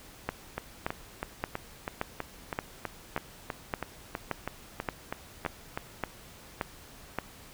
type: two click trains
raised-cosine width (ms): 0.5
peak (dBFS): -14 / -17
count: 13 / 17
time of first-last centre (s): 0.29-7.187 / 0.58-5.775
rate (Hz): 1.74 / 3.08
effects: pink hiss -51 dBFS RMS until 7.53 s